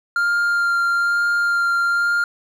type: tone with vibrato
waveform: triangle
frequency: 1396.9 Hz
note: F6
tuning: in tune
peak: -14 dBFS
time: 0.16-2.24 s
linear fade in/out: 2 ms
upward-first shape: sine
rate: 1.1 Hz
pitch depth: 10 cents each way
effects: none